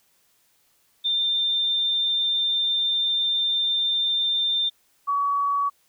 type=tone pair in turn; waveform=sine; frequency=3593 / 1131.7 Hz; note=A7 / C#6; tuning=+36 / +35 cents; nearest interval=octave + minor sixth; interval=2001 cents; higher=first; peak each=-20 / -20 dBFS; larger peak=neither; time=1.04-4.7 / 5.07-5.7 s; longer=first; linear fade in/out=20 ms; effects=white hiss -64 dBFS RMS until 5.88 s